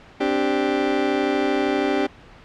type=chord; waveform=30% pulse; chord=C suspended second; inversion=none; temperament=just; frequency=261.6 / 294.3 / 392.4 Hz; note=C4 / D4 / G4; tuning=0 / +4 / +2 cents; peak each=-23 / -20 / -20 dBFS; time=0.2-2.07 s; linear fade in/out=10 ms; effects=pink hiss -46 dBFS RMS until 2.44 s + low-pass 3000 Hz 12 dB/octave